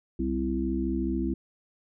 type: harmonic tone with a mistuned harmonic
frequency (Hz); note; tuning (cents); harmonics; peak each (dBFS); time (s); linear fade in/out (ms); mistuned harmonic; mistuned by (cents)
64.7; C2; -19; 1 / 3 / 4 / 5; -32 / -32 / -31 / -30; 0.19-1.34; 5; 5; +48
effects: none